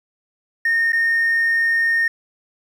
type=tone with dropouts; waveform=triangle; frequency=1836 Hz; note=A#6; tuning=27 cents flat; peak=-12 dBFS; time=0.65-2.08 s; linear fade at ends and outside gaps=5 ms; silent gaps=0.922-0.93 s; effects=tanh soft clip ceiling -11 dBFS + 9-bit